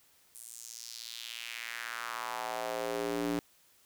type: tone with high-pass filter sweep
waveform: square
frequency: 58.27 Hz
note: A#1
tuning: in tune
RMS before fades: -38 dBFS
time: 0.35-3.39 s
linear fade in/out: 0 ms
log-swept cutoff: 9600 to 260 Hz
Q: 2.5
effects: white hiss -65 dBFS RMS until 3.85 s